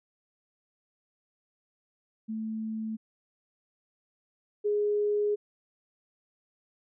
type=tone pair in turn; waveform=sine; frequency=220 / 415.3 Hz; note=A3 / G#4; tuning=0 / 0 cents; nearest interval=major seventh; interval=1100 cents; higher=second; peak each=-31 / -24 dBFS; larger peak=second; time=2.28-2.97 / 4.64-5.36 s; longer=second; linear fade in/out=20 ms; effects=none